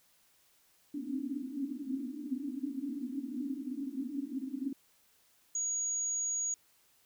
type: band-pass noise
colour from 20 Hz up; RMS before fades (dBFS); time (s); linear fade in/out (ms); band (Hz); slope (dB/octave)
pink; -38; 0.94-4.73; 5; 250 to 290; 96
type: tone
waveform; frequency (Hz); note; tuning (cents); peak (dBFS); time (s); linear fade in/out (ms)
sine; 6720; G#8; +19; -31; 5.55-6.54; 2
effects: white hiss -68 dBFS RMS until 7.05 s